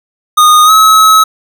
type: tone with pitch glide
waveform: square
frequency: 1232 to 1285.8 Hz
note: D#6 to E6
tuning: -17 to -43 cents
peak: -3 dBFS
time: 0.37-1.24 s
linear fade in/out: 10 ms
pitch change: +74 cents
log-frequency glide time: 0.65-0.71 s
effects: none